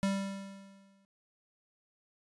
square tone with exponential decay, 196 Hz, G3, in tune, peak -27 dBFS, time 0.03-1.05 s, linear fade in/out 0 ms, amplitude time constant 220 ms, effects resampled to 24000 Hz

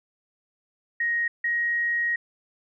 sine tone pair in turn, 1876 / 1885.2 Hz, A#6 / A#6, +11 / +19 cents, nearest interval unison, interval 8 cents, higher second, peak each -22 dBFS, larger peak neither, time 1-1.28 / 1.44-2.16 s, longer second, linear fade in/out 5 ms, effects none

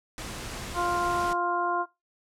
pink noise, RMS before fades -37 dBFS, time 0.18-1.33 s, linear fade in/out 0 ms
harmonic tone, 350.3 Hz, F4, 5 cents sharp, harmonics 1 / 2 / 3 / 4, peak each -32 / -30 / -28 / -34 dBFS, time 0.74-1.86 s, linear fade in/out 50 ms
effects noise-tail reverb RT60 0.2 s tail -18 dB re dry + low-pass 10000 Hz 12 dB/octave

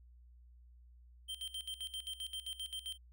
square tone with tremolo, 3136 Hz, G7, in tune, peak -40 dBFS, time 1.28-2.98 s, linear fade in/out 20 ms, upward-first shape square, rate 7.6 Hz, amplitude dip 80%, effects added 60 Hz sine -57 dBFS peak until 3.12 s

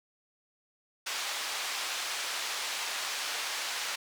white band-pass noise, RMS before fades -35 dBFS, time 1.06-3.96 s, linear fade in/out 10 ms, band 700 to 5200 Hz, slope 12 dB/octave, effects none

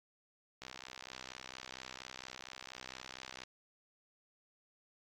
click train, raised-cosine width 0.2 ms, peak -28 dBFS, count 182, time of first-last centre 0.62-3.435 s, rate 64.3 Hz, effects AAC 48 kbps

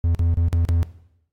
triangle tone with dropouts, 84.4 Hz, E2, 41 cents sharp, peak -14 dBFS, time 0.04-0.83 s, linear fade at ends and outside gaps 0 ms, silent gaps 0.148-0.193 / 0.342-0.372 / 0.484-0.529 / 0.651-0.689 s, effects noise-tail reverb RT60 0.8 s tail -17 dB re dry + AAC 48 kbps

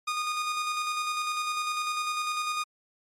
sawtooth tone with tremolo, 1229 Hz, D#6, 22 cents flat, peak -23 dBFS, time 0.07-2.64 s, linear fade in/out 10 ms, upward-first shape square, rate 10 Hz, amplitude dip 30%, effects low-pass 9000 Hz 12 dB/octave + MP3 64 kbps

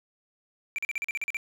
triangle tone bursts, 2349 Hz, D7, in tune, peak -26 dBFS, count 10, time 0.76-1.369 s, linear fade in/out 0 ms, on 24 ms, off 41 ms, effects none

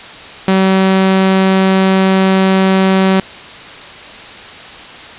sawtooth tone, 190.5 Hz, G3, 49 cents flat, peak -4 dBFS, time 0.48-3.2 s, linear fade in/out 2 ms, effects white hiss -31 dBFS RMS until 5.18 s + resampled to 8000 Hz

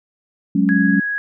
sine chord, F# suspended second, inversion none, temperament just, 185 / 208.1 / 277.5 Hz, F#3 / G#3 / C#4, 0 / +4 / +2 cents, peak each -17 dBFS, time 0.55-1 s, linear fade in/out 5 ms
sine tone, 1661.2 Hz, G#6, in tune, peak -19 dBFS, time 0.69-1.18 s, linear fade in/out 0 ms
effects none

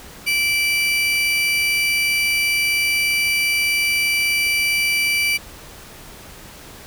35% pulse tone pair together, 2329 / 2934 Hz, D7 / F#7, -15 / -15 cents, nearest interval major third, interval 400 cents, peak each -15 / -25 dBFS, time 0.26-5.38 s, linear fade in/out 20 ms, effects pink hiss -40 dBFS RMS until 6.86 s

